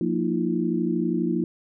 sine tone cluster, 177.9 / 232.5 / 310.1 / 342.5 Hz, F3 / A#3 / D#4 / F4, +32 / -4 / -6 / -34 cents, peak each -27 dBFS, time 0.01-1.44 s, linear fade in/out 2 ms, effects none

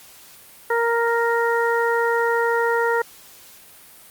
harmonic tone, 466.2 Hz, A#4, in tune, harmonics 1 / 2 / 3 / 4, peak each -20 / -23 / -25 / -26 dBFS, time 0.7-3.02 s, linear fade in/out 5 ms, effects white hiss -46 dBFS RMS until 4.1 s + Opus 48 kbps

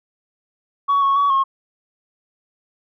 sine tone with pitch steps, 1124 / 1103 / 1130 / 1082 Hz, C#6 / C#6 / C#6 / C#6, +24 / -9 / +33 / -42 cents, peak -12 dBFS, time 0.88-1.44 s, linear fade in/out 20 ms, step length 140 ms, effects tanh soft clip ceiling -11 dBFS

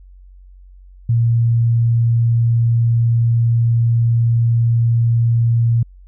sine tone, 116.54 Hz, A#2, in tune, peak -11 dBFS, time 1.09-5.83 s, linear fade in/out 5 ms, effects added 46 Hz sine -39 dBFS peak until 6.07 s

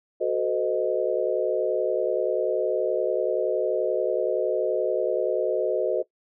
sine chord, F# diminished seventh, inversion none, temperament equal with one note detuned, 370 / 440 / 511 / 622.3 Hz, F#4 / A4 / C5 / Eb5, 0 / 0 / -41 / 0 cents, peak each -27 dBFS, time 0.2-6.03 s, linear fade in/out 20 ms, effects noise-tail reverb RT60 0.1 s tail -18 dB re dry

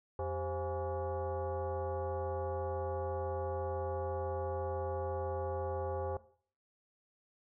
sine tone with frequency modulation, 220 Hz, A3, in tune, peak -34 dBFS, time 0.19-6.17 s, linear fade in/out 2 ms, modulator 306 Hz, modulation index 2.3, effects noise-tail reverb RT60 0.5 s tail -17 dB re dry

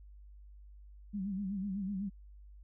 sine tone with vibrato, 196 Hz, G3, in tune, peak -34 dBFS, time 1.13-2.1 s, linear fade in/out 20 ms, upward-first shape sine, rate 8 Hz, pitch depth 96 cents each way, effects added 50 Hz sine -51 dBFS peak until 2.63 s

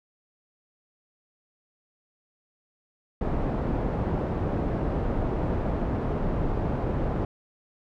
pink low-pass noise, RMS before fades -27 dBFS, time 3.21-7.25 s, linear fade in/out 2 ms, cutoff 720 Hz, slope 12 dB/octave, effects none

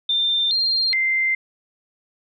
sine tone with pitch steps, 3589 / 4194 / 2085 Hz, A7 / C8 / C7, +34 / +3 / -7 cents, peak -17 dBFS, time 0.09-1.35 s, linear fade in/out 5 ms, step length 420 ms, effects none

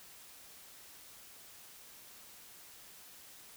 silence, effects white hiss -55 dBFS RMS until 3.56 s

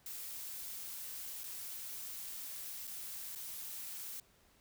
blue noise with dropouts, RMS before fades -45 dBFS, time 0.06-4.2 s, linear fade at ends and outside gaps 2 ms, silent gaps 1.436-1.44 / 2.871-2.875 / 3.351-3.357 s, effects pink hiss -68 dBFS RMS until 4.6 s

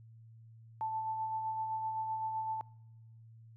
sine tone with tremolo, 880 Hz, A5, in tune, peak -32 dBFS, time 0.81-2.61 s, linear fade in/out 0 ms, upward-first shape sine, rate 7.8 Hz, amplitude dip 35%, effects noise-tail reverb RT60 0.9 s tail -25 dB re dry + added 113 Hz sine -53 dBFS peak until 3.56 s

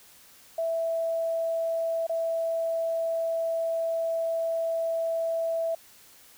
sine tone with dropouts, 659.3 Hz, E5, in tune, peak -25 dBFS, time 0.58-5.75 s, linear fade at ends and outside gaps 5 ms, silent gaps 2.068-2.094 s, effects white hiss -54 dBFS RMS until 6.37 s

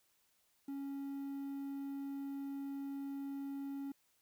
triangle tone with quantisation, 277.2 Hz, C#4, in tune, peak -38 dBFS, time 0.68-3.92 s, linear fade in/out 5 ms, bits 11, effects white hiss -75 dBFS RMS until 4.21 s

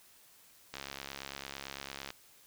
click train, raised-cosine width 0.2 ms, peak -23 dBFS, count 95, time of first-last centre 0.74-2.104 s, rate 68.9 Hz, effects white hiss -61 dBFS RMS until 2.46 s

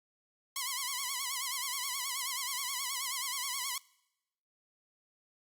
5% pulse tone with vibrato, 1046.5 Hz, C6, in tune, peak -22 dBFS, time 0.56-3.78 s, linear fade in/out 2 ms, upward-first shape sine, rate 9.4 Hz, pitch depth 120 cents each way, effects noise-tail reverb RT60 0.9 s tail -24 dB re dry + Opus 32 kbps

